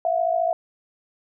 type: tone pair together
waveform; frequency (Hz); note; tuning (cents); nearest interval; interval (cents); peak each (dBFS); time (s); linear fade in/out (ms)
sine; 663 / 717.2; E5 / F5; +10 / +46; minor second; 136; -21 / -23; 0.05-0.53; 2
effects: none